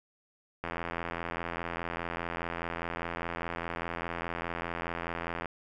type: click train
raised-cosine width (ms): 0.5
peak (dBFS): -19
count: 410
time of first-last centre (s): 0.64-5.457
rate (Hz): 84.9
effects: none